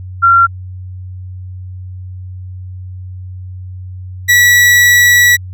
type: tone pair in turn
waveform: sine / 40% pulse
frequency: 1373 / 1941.7 Hz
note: F6 / B6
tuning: -30 / -30 cents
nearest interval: tritone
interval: 600 cents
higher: second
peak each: -4 dBFS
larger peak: neither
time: 0.22-0.47 / 4.28-5.37 s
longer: second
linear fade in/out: 20 ms
effects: added 92 Hz sine -24 dBFS peak until 5.53 s